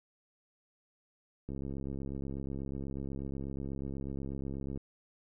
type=click train; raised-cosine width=3 ms; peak=-27 dBFS; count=225; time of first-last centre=1.49-4.774 s; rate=68.2 Hz; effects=none